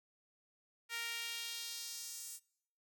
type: tone with high-pass filter sweep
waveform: sawtooth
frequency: 465.2 Hz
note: A#4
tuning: 4 cents flat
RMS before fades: -44 dBFS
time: 0.89-2.4 s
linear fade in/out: 50 ms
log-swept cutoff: 1900 to 8200 Hz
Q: 1.5
effects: noise-tail reverb RT60 0.7 s tail -25 dB re dry